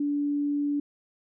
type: tone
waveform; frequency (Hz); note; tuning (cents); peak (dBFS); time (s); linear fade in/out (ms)
sine; 289.1; D4; -27; -24; 0-0.8; 5
effects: none